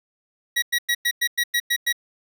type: tone bursts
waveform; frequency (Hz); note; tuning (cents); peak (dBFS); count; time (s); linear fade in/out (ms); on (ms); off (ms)
25% pulse; 1913; A#6; +44; -15; 9; 0.56-1.927; 10; 63; 100
effects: none